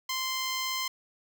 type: tone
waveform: 10% pulse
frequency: 1042 Hz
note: C6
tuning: 7 cents flat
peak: -21 dBFS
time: 0.09-0.88 s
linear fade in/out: 5 ms
effects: none